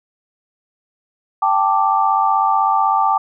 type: chord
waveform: sine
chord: G suspended second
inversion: none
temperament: equal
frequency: 784 / 880 / 1174.7 Hz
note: G5 / A5 / D6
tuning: 0 / 0 / 0 cents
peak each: -17 dBFS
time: 1.42-3.18 s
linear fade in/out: 5 ms
effects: none